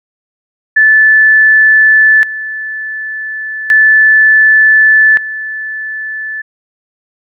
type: tone with tremolo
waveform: sine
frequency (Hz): 1745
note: A6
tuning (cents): -15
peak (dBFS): -3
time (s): 0.76-6.42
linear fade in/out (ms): 10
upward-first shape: square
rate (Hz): 0.34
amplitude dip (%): 80
effects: none